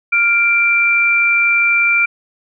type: tone pair together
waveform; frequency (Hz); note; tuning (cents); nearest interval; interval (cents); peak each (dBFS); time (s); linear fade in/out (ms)
sine; 1400.9 / 2356; F6 / D7; +5 / +5; major sixth; 900; -17 / -11; 0.12-2.06; 10
effects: none